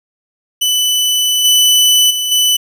sawtooth tone with level steps, 2990 Hz, F#7, 17 cents sharp, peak -8 / -4 / -12 / -6 dBFS, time 0.61-2.57 s, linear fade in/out 10 ms, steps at 1.44 / 2.1 / 2.31 s, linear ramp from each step 10 ms, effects none

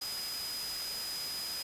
sine tone in noise, 4978 Hz, D#8, in tune, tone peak -37 dBFS, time 0.01-1.63 s, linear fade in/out 10 ms, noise white, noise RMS -41 dBFS, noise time 0.01-1.63 s, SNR +1 dB, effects resampled to 32000 Hz

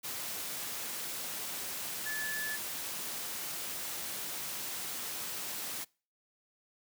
sine tone in noise, 1729 Hz, A6, 31 cents flat, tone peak -35 dBFS, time 2.05-2.57 s, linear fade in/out 20 ms, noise white, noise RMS -39 dBFS, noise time 0.03-5.85 s, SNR +1 dB, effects noise-tail reverb RT60 0.4 s tail -26 dB re dry + high-pass 100 Hz 12 dB/octave

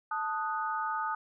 sine chord, D# diminished, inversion second, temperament equal, 880 / 1244.5 / 1480 Hz, A5 / D#6 / F#6, 0 / 0 / 0 cents, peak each -34 / -33 / -38 dBFS, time 0.11-1.15 s, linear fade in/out 5 ms, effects none

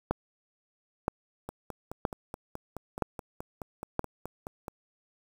two click trains, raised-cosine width 1 ms, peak -23 / -12 dBFS, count 16 / 5, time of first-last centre 1.49-4.681 / 0.11-3.993 s, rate 4.7 / 1.03 Hz, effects 7-bit

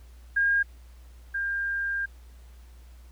sine tone pair in turn, 1619 / 1600.4 Hz, G#6 / G6, -45 / +35 cents, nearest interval unison, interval 20 cents, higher first, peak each -20 / -26 dBFS, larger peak first, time 0.36-0.63 / 1.34-2.06 s, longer second, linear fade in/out 10 ms, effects added 60 Hz sine -46 dBFS peak until 3.11 s + pink hiss -61 dBFS RMS until 3.11 s

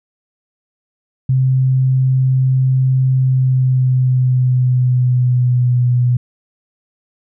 sine tone with pitch glide, 130.6 to 123.27 Hz, C3 to B2, -3 to -3 cents, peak -10 dBFS, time 1.29-6.17 s, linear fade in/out 5 ms, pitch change -100 cents, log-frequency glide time 3.13-5.86 s, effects none

